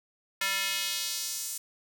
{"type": "tone with high-pass filter sweep", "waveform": "square", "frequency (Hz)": 194.9, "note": "G3", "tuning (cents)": -10, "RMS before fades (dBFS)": -32, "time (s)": [0.41, 1.58], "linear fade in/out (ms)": 5, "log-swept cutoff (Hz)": [1800, 8000], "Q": 1.3, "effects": []}